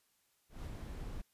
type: noise with ADSR envelope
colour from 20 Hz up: brown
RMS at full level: -41 dBFS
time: 0.49-1.22 s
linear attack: 160 ms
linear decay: 28 ms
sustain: -3 dB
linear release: 13 ms
effects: white hiss -75 dBFS RMS until 1.33 s + resampled to 32000 Hz